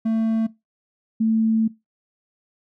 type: tone pair in turn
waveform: triangle / sine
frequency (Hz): 223.4 / 222.3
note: A3 / A3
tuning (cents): +27 / +18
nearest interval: unison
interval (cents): 9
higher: first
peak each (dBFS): -16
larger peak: neither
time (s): 0.05-0.47 / 1.2-1.68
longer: second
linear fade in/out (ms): 10
effects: noise-tail reverb RT60 0.2 s tail -19 dB re dry